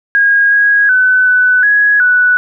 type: tone with pitch steps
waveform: sine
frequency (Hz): 1635 / 1649 / 1508 / 1497 / 1669 / 1481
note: G#6 / G#6 / F#6 / F#6 / G#6 / F#6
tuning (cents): -28 / -13 / +32 / +20 / +8 / +1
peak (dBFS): -6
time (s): 0.15-2.37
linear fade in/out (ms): 0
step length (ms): 370
effects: none